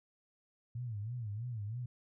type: tone with vibrato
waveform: sine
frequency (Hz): 112.5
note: A2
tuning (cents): +39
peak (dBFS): -37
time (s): 0.75-1.86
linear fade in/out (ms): 5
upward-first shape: sine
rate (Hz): 3.1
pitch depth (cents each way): 180
effects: none